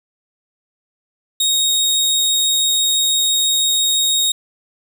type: tone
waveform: 25% pulse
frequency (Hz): 3749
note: A#7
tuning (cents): +9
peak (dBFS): -10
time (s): 1.4-4.32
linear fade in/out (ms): 5
effects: none